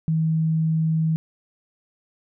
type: tone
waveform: sine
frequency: 160 Hz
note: D#3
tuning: 49 cents sharp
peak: -18 dBFS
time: 0.08-1.16 s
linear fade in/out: 0 ms
effects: none